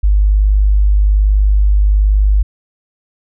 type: tone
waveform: sine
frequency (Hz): 50.6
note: G#1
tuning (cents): -44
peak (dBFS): -7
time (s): 0.03-2.43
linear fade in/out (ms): 10
effects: none